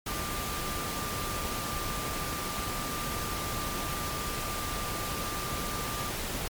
sine tone in noise, 1189 Hz, D6, 21 cents sharp, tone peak -38 dBFS, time 0.08-6.1 s, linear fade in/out 5 ms, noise pink, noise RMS -34 dBFS, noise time 0.06-6.48 s, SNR -7 dB, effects MP3 96 kbps

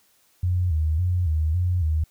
sine tone with vibrato, 83.8 Hz, E2, 29 cents sharp, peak -19 dBFS, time 0.43-2.04 s, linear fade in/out 5 ms, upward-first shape square, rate 1.8 Hz, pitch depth 120 cents each way, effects white hiss -62 dBFS RMS until 2.1 s

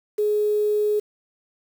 sine tone with quantisation, 420 Hz, G#4, 19 cents sharp, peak -18 dBFS, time 0.18-1 s, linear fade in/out 10 ms, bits 7, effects none

